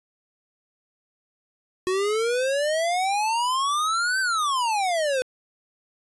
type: exponential two-way sweep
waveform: square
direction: up then down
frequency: 364.6 to 1568 to 498.5 Hz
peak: -22 dBFS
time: 1.87-5.22 s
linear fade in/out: 0 ms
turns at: 4.2 s
effects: resampled to 24000 Hz